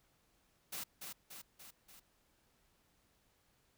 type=noise with echo; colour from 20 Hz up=white; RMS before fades=-43 dBFS; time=0.72-0.84 s; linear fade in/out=10 ms; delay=290 ms; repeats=4; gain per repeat=-4 dB; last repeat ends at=2 s; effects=pink hiss -74 dBFS RMS until 3.77 s